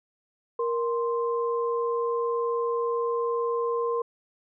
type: tone pair together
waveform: sine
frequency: 469 / 1046.5 Hz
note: A#4 / C6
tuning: +11 / 0 cents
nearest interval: octave + major second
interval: 1389 cents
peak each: -25 / -30 dBFS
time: 0.59-4.02 s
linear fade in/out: 5 ms
effects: none